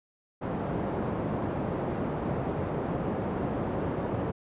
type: band-pass noise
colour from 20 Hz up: pink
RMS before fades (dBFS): -31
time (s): 0.41-4.32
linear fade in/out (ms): 20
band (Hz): 110 to 770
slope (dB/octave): 12
effects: resampled to 8000 Hz